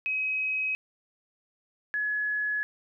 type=tone pair in turn; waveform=sine; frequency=2540 / 1695.2 Hz; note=D#7 / G#6; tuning=+35 / +35 cents; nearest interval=perfect fifth; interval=700 cents; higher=first; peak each=-26 dBFS; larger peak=neither; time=0.06-0.75 / 1.94-2.63 s; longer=neither; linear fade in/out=0 ms; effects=none